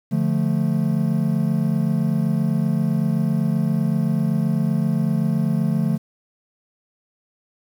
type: chord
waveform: triangle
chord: D minor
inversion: none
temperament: equal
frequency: 146.83 / 174.61 / 220 Hz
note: D3 / F3 / A3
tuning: 0 / 0 / 0 cents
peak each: -20 dBFS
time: 0.11-5.98 s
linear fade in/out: 20 ms
effects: 8-bit